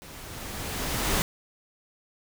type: noise with level ramp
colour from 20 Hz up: pink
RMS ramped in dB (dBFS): -45 to -24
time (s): 0.02-1.22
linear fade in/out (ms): 0
effects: none